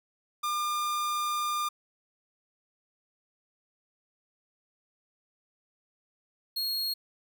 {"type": "tone pair in turn", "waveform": "45% pulse", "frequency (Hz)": [1203, 4287], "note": ["D6", "C8"], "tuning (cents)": [41, 41], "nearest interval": "octave + minor seventh", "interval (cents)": 2200, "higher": "second", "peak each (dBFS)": -28, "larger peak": "neither", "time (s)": [[0.43, 1.69], [6.56, 6.94]], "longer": "first", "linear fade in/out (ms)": 10, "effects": []}